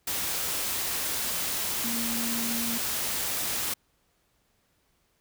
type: tone in noise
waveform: sine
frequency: 232.1 Hz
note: A#3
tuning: 7 cents flat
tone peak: -32 dBFS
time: 1.84-2.78 s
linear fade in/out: 5 ms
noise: white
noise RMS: -30 dBFS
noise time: 0.07-3.74 s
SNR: -5 dB
effects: pink hiss -70 dBFS RMS until 5.2 s